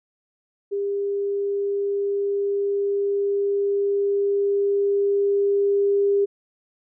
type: tone with level ramp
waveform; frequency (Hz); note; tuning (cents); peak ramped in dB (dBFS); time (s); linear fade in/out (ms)
sine; 401.2; G4; +40; -22 to -16; 0.71-6.26; 20
effects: none